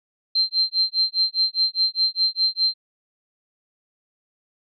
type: tone with tremolo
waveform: sine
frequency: 4139 Hz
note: C8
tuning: 20 cents flat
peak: -15 dBFS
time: 0.35-2.74 s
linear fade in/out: 5 ms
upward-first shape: sine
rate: 4.9 Hz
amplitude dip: 100%
effects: none